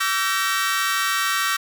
sawtooth tone cluster, 1145 / 1340 / 1551 / 1878 Hz, D6 / E6 / G6 / A#6, -44 / +28 / -19 / +12 cents, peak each -22 dBFS, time 0-1.57 s, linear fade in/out 10 ms, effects none

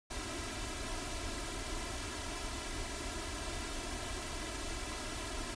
pink noise with comb filter, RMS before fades -40 dBFS, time 0.1-5.55 s, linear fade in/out 10 ms, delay 3 ms, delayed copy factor +0.85, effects resampled to 22050 Hz

